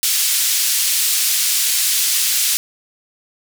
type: band-pass noise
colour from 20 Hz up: white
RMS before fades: -17 dBFS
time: 0.03-2.57 s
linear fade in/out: 0 ms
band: 2900 to 13000 Hz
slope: 12 dB/octave
effects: none